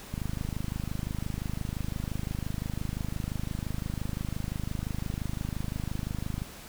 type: click train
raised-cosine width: 5 ms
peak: -20 dBFS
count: 163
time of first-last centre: 0.14-6.419 s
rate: 25.8 Hz
effects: pink hiss -46 dBFS RMS until 6.68 s